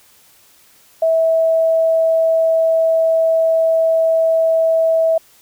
sine tone, 651 Hz, E5, 22 cents flat, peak -11 dBFS, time 1.02-5.18 s, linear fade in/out 5 ms, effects white hiss -50 dBFS RMS until 5.41 s

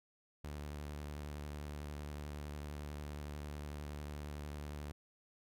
sawtooth tone with vibrato, 73.7 Hz, D2, 7 cents sharp, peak -39 dBFS, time 0.44-4.92 s, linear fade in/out 5 ms, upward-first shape sine, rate 11 Hz, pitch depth 28 cents each way, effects none

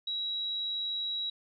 sine tone, 3873 Hz, B7, 35 cents flat, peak -31 dBFS, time 0.07-1.3 s, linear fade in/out 5 ms, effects none

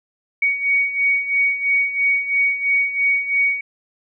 sine beating tone pair, 2241 / 2244 Hz, C#7 / C#7, +18 / +21 cents, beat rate 3 Hz, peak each -22 / -17 dBFS, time 0.42-3.61 s, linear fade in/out 5 ms, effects none

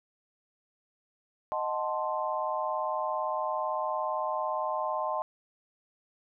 sine chord, D# diminished seventh, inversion none, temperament equal, 622.3 / 740 / 880 / 1046.5 Hz, D#5 / F#5 / A5 / C6, 0 / 0 / 0 / 0 cents, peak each -33 / -37 / -34 / -33 dBFS, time 1.52-5.22 s, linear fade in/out 0 ms, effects none

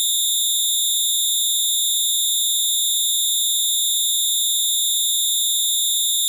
15% pulse tone with amplitude modulation, 3617 Hz, A7, 47 cents sharp, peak -6 dBFS, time 0-6.28 s, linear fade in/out 0 ms, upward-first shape sine, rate 222 Hz, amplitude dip 95%, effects none

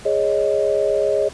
sine chord, Ab suspended fourth, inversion none, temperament equal, 415.3 / 554.4 / 622.3 Hz, Ab4 / Db5 / Eb5, 0 / 0 / 0 cents, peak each -20 dBFS, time 0.05-1.29 s, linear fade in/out 10 ms, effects pink hiss -40 dBFS RMS until 1.33 s + resampled to 22050 Hz

